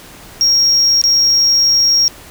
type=tone with dropouts; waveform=sine; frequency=5588 Hz; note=F8; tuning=in tune; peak=-6 dBFS; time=0.41-2.08 s; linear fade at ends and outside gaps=0 ms; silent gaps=1.015-1.039 s; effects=tanh soft clip ceiling -7 dBFS + pink hiss -37 dBFS RMS until 2.3 s